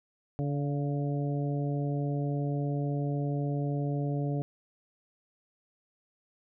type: harmonic tone with a mistuned harmonic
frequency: 143.6 Hz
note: D3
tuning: 39 cents flat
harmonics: 1 / 2 / 3 / 4 / 5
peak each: -29 / -35 / -39 / -41 / -43 dBFS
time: 0.39-4.42 s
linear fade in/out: 0 ms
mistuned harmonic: 5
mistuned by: -33 cents
effects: none